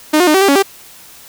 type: tone with pitch steps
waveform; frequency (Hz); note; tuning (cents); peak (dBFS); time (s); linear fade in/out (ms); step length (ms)
sawtooth; 306.4 / 359.1 / 304.9 / 383.1 / 394.9 / 280 / 392.3; D#4 / F4 / D#4 / G4 / G4 / C#4 / G4; -27 / +48 / -35 / -40 / +13 / +18 / +1; -4; 0.13-0.627; 10; 71
effects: white hiss -39 dBFS RMS until 1.28 s